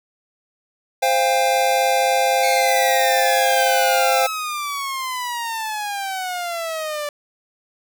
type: chord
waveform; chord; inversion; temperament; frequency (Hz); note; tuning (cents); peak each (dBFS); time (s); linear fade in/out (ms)
square; C suspended fourth; none; equal with one note detuned; 523.3 / 698.5 / 802.3; C5 / F5 / G5; 0 / 0 / +40; -21 / -21 / -20; 1.02-4.27; 10
type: exponential sweep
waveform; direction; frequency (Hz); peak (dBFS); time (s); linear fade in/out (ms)
sawtooth; down; 2192 to 582; -20; 2.43-7.09; 2
type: noise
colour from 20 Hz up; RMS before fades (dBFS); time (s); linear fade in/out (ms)
violet; -32; 2.68-4.28; 5
effects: none